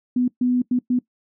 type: tone bursts at uneven times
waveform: sine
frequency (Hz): 248.3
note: B3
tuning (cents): +9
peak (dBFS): -16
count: 4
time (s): 0.16-0.28 / 0.41-0.62 / 0.71-0.79 / 0.9-0.99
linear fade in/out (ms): 5
effects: noise-tail reverb RT60 0.1 s tail -20 dB re dry